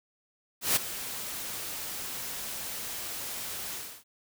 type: noise with ADSR envelope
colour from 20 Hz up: white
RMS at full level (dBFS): -23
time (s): 0.61-4.04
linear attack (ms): 150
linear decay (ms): 16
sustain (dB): -14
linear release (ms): 300
effects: none